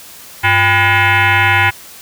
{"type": "tone with frequency modulation", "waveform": "sine", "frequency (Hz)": 350, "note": "F4", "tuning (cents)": 4, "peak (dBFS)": -8, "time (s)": [0.43, 1.71], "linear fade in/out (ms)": 20, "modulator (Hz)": 449, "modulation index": 5.2, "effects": ["white hiss -36 dBFS RMS until 2.01 s"]}